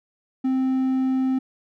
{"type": "tone", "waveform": "triangle", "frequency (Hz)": 261.5, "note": "C4", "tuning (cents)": -1, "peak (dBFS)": -17, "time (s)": [0.44, 1.39], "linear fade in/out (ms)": 10, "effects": []}